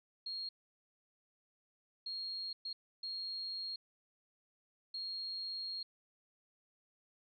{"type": "tone bursts at uneven times", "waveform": "sine", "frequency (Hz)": 4261, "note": "C8", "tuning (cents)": 31, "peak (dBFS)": -39, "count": 5, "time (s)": [[0.26, 0.49], [2.06, 2.53], [2.65, 2.73], [3.03, 3.76], [4.94, 5.83]], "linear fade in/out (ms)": 5, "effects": []}